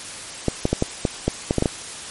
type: clicks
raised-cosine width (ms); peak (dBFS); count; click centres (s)
2; -4; 10; 0.483 / 0.654 / 0.73 / 0.824 / 1.052 / 1.28 / 1.509 / 1.583 / 1.624 / 1.658
effects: white hiss -34 dBFS RMS until 2.1 s + MP3 48 kbps